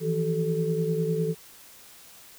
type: tone cluster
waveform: sine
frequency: 161.7 / 171.6 / 381.3 / 437.1 Hz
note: E3 / F3 / G4 / A4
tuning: -33 / -30 / -48 / -11 cents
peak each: -27 / -32 / -35 / -27 dBFS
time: 0-1.35 s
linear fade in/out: 50 ms
effects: white hiss -50 dBFS RMS until 2.38 s